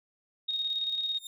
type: tone with tremolo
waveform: sine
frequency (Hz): 3729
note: A#7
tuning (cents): 0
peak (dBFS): -27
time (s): 0.48-1.19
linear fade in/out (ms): 10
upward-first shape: square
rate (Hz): 18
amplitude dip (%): 40
type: tone with exponential growth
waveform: sawtooth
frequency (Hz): 3664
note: A#7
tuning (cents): -31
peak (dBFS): -33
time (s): 1.11-1.27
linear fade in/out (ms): 2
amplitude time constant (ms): 33
effects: none